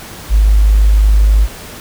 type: tone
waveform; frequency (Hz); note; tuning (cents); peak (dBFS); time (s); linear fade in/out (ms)
sine; 51.7; G#1; -7; -5; 0.29-1.48; 50
effects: pink hiss -31 dBFS RMS until 1.8 s